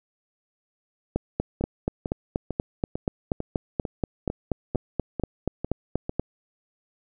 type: two click trains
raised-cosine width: 2 ms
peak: -10 / -15 dBFS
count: 22 / 11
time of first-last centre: 1.16-6.196 / 1.61-6.094 s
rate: 4.17 / 2.23 Hz
effects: none